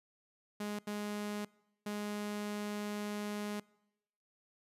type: tone bursts at uneven times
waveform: sawtooth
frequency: 207.7 Hz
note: G#3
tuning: in tune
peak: -33 dBFS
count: 3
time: 0.6-0.79 / 0.87-1.45 / 1.86-3.6 s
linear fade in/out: 5 ms
effects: noise-tail reverb RT60 0.9 s tail -24 dB re dry + resampled to 32000 Hz